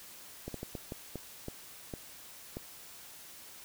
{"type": "slowing click train", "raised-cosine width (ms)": 2, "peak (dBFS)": -25, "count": 9, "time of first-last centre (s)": [0.48, 2.57], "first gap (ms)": 63, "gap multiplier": 1.39, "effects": ["white hiss -51 dBFS RMS until 3.64 s"]}